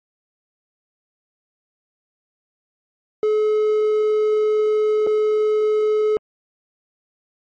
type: tone with dropouts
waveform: triangle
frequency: 427.8 Hz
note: A4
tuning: 49 cents flat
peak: -13 dBFS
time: 3.23-6.17 s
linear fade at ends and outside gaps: 1 ms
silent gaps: 5.066-5.071 s
effects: MP3 32 kbps